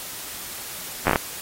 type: slowing click train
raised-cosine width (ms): 0.5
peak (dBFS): -4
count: 6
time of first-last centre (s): 1.07-1.159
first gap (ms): 11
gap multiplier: 1.24
effects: white hiss -35 dBFS RMS until 1.41 s + AAC 48 kbps